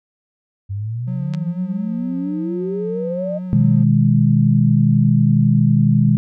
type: exponential sweep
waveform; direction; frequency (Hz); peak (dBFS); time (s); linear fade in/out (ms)
sine; up; 96.3 to 622.3; -21; 0.69-3.39; 20
type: tone with vibrato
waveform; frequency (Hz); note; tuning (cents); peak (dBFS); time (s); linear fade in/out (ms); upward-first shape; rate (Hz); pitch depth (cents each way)
triangle; 180.5; F#3; -43; -22; 1.07-3.84; 10; triangle; 4.3; 40
type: clicks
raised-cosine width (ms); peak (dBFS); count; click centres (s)
0.2; -17 / -19; 2; 1.337 / 1.348
type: chord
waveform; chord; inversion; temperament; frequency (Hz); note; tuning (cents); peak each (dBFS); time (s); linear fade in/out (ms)
sine; G# minor; first; equal with one note detuned; 123.47 / 155.56 / 205.5; B2 / D#3 / G#3; 0 / 0 / -18; -15; 3.53-6.17; 0
effects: none